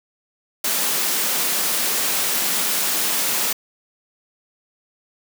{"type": "high-pass noise", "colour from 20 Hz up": "white", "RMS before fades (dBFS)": -21, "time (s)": [0.64, 3.53], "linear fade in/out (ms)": 5, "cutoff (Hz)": 160, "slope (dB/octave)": 96, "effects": []}